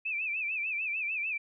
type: tone with vibrato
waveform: sine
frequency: 2489 Hz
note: D#7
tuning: in tune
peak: -30 dBFS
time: 0.05-1.38 s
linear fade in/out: 10 ms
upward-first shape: sine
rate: 6.7 Hz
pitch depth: 120 cents each way
effects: none

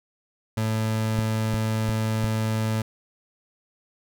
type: tone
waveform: 30% pulse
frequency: 110 Hz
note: A2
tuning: in tune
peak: -20 dBFS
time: 0.57-2.82 s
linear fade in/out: 5 ms
type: click train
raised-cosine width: 5 ms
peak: -16 dBFS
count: 4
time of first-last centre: 1.19-2.243 s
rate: 2.85 Hz
effects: none

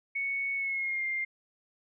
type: tone with pitch glide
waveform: sine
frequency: 2217 to 2108 Hz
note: C#7 to C7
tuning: 0 to +12 cents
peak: -29 dBFS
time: 0.15-1.25 s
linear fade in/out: 10 ms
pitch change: -88 cents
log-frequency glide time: 0.55-1.05 s
effects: none

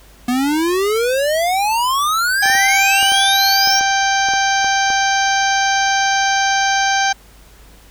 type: exponential sweep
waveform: square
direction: up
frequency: 240.8 to 5760 Hz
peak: -15 dBFS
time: 0.28-3.8 s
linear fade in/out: 5 ms
type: harmonic tone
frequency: 784 Hz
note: G5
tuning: in tune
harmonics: 1 / 2 / 3 / 4 / 5 / 6 / 7 / 8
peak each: -16 / -18 / -25 / -26 / -28 / -28 / -29 / -24 dBFS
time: 2.42-7.13 s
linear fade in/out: 10 ms
type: clicks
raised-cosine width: 1 ms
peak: -16 dBFS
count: 11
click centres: 2.458 / 2.5 / 2.552 / 3.028 / 3.12 / 3.674 / 3.81 / 4.287 / 4.337 / 4.645 / 4.903 s
effects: added 50 Hz sine -44 dBFS peak until 7.9 s + pink hiss -47 dBFS RMS until 7.9 s

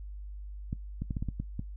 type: clicks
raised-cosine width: 5 ms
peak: -21 dBFS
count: 8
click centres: 0.729 / 1.02 / 1.108 / 1.168 / 1.225 / 1.287 / 1.4 / 1.594 s
effects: noise-tail reverb RT60 0.1 s tail -19 dB re dry + added 50 Hz sine -39 dBFS peak until 1.76 s

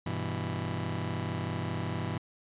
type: chord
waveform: sawtooth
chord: E minor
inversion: first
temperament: just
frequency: 98.89 / 123.61 / 164.81 Hz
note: G2 / B2 / E3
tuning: +16 / +2 / 0 cents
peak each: -32 dBFS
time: 0.06-2.18 s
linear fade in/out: 5 ms
effects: resampled to 8000 Hz

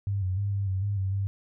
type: tone with pitch steps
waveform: sine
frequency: 99.8 / 92.7 / 100.6 / 99.3 / 94.8 / 101.5 / 95.8 / 98.5 Hz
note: G2 / F#2 / G2 / G2 / F#2 / G#2 / G2 / G2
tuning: +32 / +4 / +45 / +23 / +43 / -39 / -39 / +9 cents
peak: -25 dBFS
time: 0.07-1.27 s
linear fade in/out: 0 ms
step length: 150 ms
effects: none

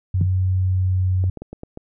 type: tone with pitch glide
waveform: sine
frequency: 93.1 to 92.56 Hz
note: F#2 to F#2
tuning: +11 to +1 cents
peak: -16 dBFS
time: 0.14-1.3 s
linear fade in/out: 5 ms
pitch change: -10 cents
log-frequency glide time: 0.58-1.13 s
type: tone with exponential decay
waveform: sine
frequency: 154.5 Hz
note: D#3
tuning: 12 cents flat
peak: -14 dBFS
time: 0.21-0.3 s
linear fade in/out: 2 ms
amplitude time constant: 18 ms
type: clicks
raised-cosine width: 2 ms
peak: -20 dBFS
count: 6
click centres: 1.24 / 1.373 / 1.42 / 1.53 / 1.634 / 1.774 s
effects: none

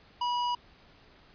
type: tone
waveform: square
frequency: 972 Hz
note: B5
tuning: 28 cents flat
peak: -28 dBFS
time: 0.21-0.55 s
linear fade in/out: 5 ms
effects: pink hiss -58 dBFS RMS until 1.34 s + resampled to 11025 Hz

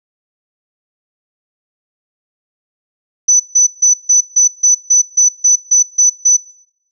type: tone bursts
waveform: sine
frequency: 5990 Hz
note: F#8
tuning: 20 cents sharp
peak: -5 dBFS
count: 12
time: 3.28-6.37 s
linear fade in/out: 10 ms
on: 120 ms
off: 150 ms
effects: noise-tail reverb RT60 0.7 s tail -21 dB re dry

